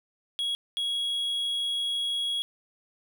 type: tone bursts at uneven times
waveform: triangle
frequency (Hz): 3322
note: G#7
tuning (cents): 0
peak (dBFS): -25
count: 2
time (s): 0.39-0.55 / 0.77-2.42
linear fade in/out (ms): 0
effects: none